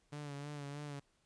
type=tone with vibrato; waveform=sawtooth; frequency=144.5 Hz; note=D3; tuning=28 cents flat; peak=-39 dBFS; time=0.12-1 s; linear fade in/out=10 ms; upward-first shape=sine; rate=3.2 Hz; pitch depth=43 cents each way; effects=pink hiss -75 dBFS RMS until 1.25 s + resampled to 22050 Hz